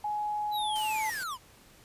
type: tone with pitch glide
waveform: sine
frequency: 839 to 868.6 Hz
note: G#5 to A5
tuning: +17 to -23 cents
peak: -29 dBFS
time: 0.04-1.1 s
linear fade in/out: 5 ms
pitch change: +60 cents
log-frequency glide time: 0.54-0.98 s
type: linear sweep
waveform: square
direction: down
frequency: 4038 to 928 Hz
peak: -34 dBFS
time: 0.51-1.38 s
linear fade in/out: 50 ms
type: noise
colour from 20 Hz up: white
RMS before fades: -42 dBFS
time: 0.75-1.24 s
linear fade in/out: 10 ms
effects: pink hiss -57 dBFS RMS until 1.84 s + resampled to 32000 Hz